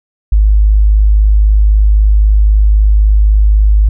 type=tone; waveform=sine; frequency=51.91 Hz; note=G#1; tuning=in tune; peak=-4 dBFS; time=0.32-3.89 s; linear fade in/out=5 ms; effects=none